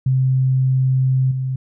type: tone with level steps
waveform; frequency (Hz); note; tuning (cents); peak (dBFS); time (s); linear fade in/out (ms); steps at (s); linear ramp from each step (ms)
sine; 130.81; C3; 0; -13 / -19; 0.06-1.56; 5; 1.31; 5
effects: none